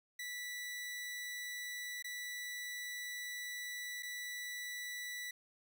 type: tone with dropouts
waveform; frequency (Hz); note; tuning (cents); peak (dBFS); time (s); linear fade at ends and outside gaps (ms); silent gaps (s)
sawtooth; 1965; B6; -9; -38; 0.19-5.31; 5; 2.025-2.043 / 4.025-4.03
effects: none